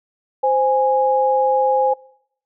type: tone pair together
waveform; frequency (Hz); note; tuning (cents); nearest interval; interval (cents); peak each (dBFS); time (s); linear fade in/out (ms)
sine; 520.9 / 828; C5 / G#5; -8 / -5; minor sixth; 803; -17 / -16; 0.43-1.94; 10
effects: noise-tail reverb RT60 0.7 s tail -23 dB re dry